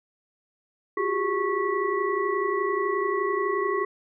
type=tone cluster; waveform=sine; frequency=349.9 / 374.8 / 406.4 / 1105 / 1952 Hz; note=F4 / F#4 / G#4 / C#6 / B6; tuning=+3 / +22 / -38 / -6 / -21 cents; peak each=-34 / -29 / -27 / -28 / -33 dBFS; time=0.97-3.85 s; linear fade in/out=5 ms; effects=none